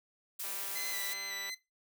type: noise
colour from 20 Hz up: blue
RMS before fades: -39 dBFS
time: 0.39-1.14 s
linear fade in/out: 10 ms
type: click train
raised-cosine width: 0.3 ms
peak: -32 dBFS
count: 208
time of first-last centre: 0.44-1.496 s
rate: 196 Hz
type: tone with vibrato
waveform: 20% pulse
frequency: 2012 Hz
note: B6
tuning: 32 cents sharp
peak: -33 dBFS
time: 0.75-1.55 s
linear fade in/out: 10 ms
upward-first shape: square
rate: 2.7 Hz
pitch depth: 24 cents each way
effects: noise-tail reverb RT60 0.2 s tail -17 dB re dry + high-pass 400 Hz 12 dB/octave